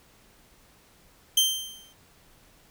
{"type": "tone with exponential decay", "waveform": "sawtooth", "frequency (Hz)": 3136, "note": "G7", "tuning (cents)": 0, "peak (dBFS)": -13, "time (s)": [1.37, 1.93], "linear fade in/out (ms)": 5, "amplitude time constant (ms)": 120, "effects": ["pink hiss -58 dBFS RMS until 2.7 s"]}